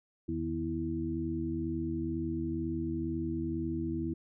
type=harmonic tone with a mistuned harmonic; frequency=82.1 Hz; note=E2; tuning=6 cents flat; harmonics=1 / 2 / 3 / 4; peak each=-39 / -39 / -38 / -34 dBFS; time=0.28-4.14 s; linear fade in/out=10 ms; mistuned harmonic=2; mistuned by=-86 cents; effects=none